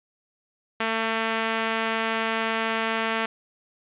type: tone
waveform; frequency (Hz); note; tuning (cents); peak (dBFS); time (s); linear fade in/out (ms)
5% pulse; 224.1; A3; +32; -12; 0.8-3.26; 5
effects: resampled to 8000 Hz + 9-bit